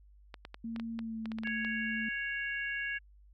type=clicks; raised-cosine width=0.3 ms; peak=-27 dBFS; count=12; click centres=0.342 / 0.451 / 0.544 / 0.762 / 0.798 / 0.991 / 1.257 / 1.318 / 1.386 / 1.435 / 1.473 / 1.648 s
type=tone with pitch glide; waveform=sine; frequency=228.4 to 222 Hz; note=A#3 to A3; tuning=-35 to +16 cents; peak=-36 dBFS; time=0.64-2.09 s; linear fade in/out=5 ms; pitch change=-49 cents; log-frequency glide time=0.97-1.21 s
type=harmonic tone; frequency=554.4 Hz; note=C#5; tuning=in tune; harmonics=3 / 4 / 5; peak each=-35 / -40 / -41 dBFS; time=1.44-2.99 s; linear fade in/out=20 ms
effects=added 50 Hz sine -56 dBFS peak until 3.33 s